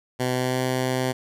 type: tone with pitch glide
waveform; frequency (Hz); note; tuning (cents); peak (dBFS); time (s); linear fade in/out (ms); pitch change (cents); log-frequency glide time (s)
10% pulse; 126.6 to 128.52; B2 to C3; +43 to -31; -14; 0.19-1.13; 20; +26; 0.33-0.62
effects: resampled to 32000 Hz